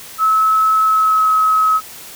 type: tone with pitch glide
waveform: sine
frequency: 1295 to 1280.1 Hz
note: E6 to D#6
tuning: -31 to +49 cents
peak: -10 dBFS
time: 0.18-1.81 s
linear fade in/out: 50 ms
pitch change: -20 cents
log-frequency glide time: 0.83-1.31 s
effects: white hiss -35 dBFS RMS until 2.15 s